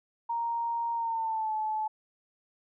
sine tone with pitch glide, 932.3 to 864.9 Hz, A#5 to A5, 0 to -30 cents, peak -28 dBFS, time 0.29-1.88 s, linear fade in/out 10 ms, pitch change -130 cents, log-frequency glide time 0.94-1.53 s, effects none

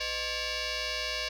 sine tone with frequency modulation, 1065 Hz, C6, 30 cents sharp, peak -28 dBFS, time 0-1.29 s, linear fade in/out 10 ms, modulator 561 Hz, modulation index 7.8, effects tanh soft clip ceiling -29 dBFS

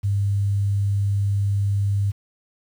sine tone with quantisation, 100 Hz, G2, 35 cents sharp, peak -18 dBFS, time 0.03-2.12 s, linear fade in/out 20 ms, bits 8, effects none

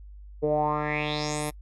10% pulse tone with low-pass filter sweep, 150 Hz, D3, 37 cents sharp, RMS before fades -27 dBFS, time 0.42-1.51 s, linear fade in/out 20 ms, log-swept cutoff 440 to 12000 Hz, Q 5.4, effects noise-tail reverb RT60 0.1 s tail -25 dB re dry + added 50 Hz sine -42 dBFS peak until 1.61 s

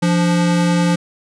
square tone pair together, 173.4 / 292.4 Hz, F3 / D4, -12 / -7 cents, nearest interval major sixth, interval 905 cents, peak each -14 / -22 dBFS, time 0.02-0.96 s, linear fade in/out 10 ms, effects resampled to 22050 Hz

